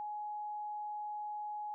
sine tone, 839 Hz, G#5, 17 cents sharp, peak -38 dBFS, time 0-1.74 s, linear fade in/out 0 ms, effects none

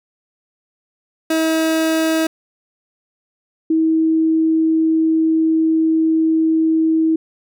30% pulse / sine tone pair in turn, 320.8 / 320.8 Hz, E4 / E4, -47 / -47 cents, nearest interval unison, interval 0 cents, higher neither, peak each -12 dBFS, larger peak neither, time 1.3-2.27 / 3.7-7.16 s, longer second, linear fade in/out 5 ms, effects none

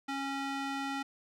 square tone with band-pass filter, 274.6 Hz, C#4, 16 cents flat, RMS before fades -36 dBFS, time 0.08-1.03 s, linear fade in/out 10 ms, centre 1600 Hz, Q 0.54, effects none

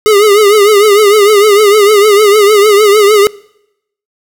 square tone with vibrato, 415.3 Hz, G#4, in tune, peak -4 dBFS, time 0.06-3.27 s, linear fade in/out 0 ms, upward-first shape triangle, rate 6.6 Hz, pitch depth 100 cents each way, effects noise-tail reverb RT60 0.8 s tail -24 dB re dry

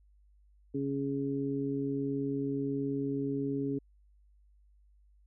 harmonic tone, 138.59 Hz, C#3, in tune, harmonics 1 / 2 / 3, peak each -38 / -32 / -36 dBFS, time 0.74-3.79 s, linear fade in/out 10 ms, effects added 50 Hz sine -60 dBFS peak until 5.26 s

